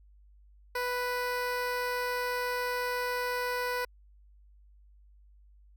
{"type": "tone with notch filter", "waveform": "15% pulse", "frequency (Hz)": 494, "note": "B4", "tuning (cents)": 0, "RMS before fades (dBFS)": -32, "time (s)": [0.75, 3.85], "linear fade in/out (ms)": 5, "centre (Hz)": 7300, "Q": 1.7, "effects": ["added 50 Hz sine -55 dBFS peak until 5.76 s"]}